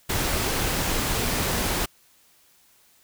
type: noise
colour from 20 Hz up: pink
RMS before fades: -25 dBFS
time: 0.09-1.86 s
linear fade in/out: 10 ms
effects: white hiss -59 dBFS RMS until 3.03 s